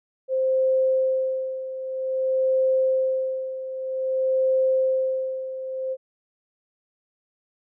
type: tone with tremolo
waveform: sine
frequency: 523.3 Hz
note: C5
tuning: in tune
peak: -17 dBFS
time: 0.28-5.97 s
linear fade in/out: 50 ms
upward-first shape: sine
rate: 0.52 Hz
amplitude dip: 75%
effects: none